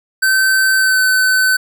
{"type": "tone with pitch glide", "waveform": "square", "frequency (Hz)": [1541, 1518.9], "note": ["G6", "F#6"], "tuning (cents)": [-30, 45], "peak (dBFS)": -11, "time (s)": [0.22, 1.57], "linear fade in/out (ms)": 10, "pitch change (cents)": -25, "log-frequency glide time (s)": [0.77, 1], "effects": []}